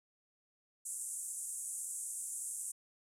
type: band-pass noise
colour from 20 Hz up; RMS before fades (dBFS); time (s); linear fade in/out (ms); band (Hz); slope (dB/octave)
white; -42; 0.85-2.72; 10; 7500 to 10000; 48
effects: none